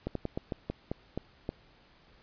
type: slowing click train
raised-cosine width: 2 ms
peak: -19 dBFS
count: 9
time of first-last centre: 0.07-1.491 s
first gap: 83 ms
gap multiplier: 1.21
effects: pink hiss -61 dBFS RMS until 2.22 s + resampled to 11025 Hz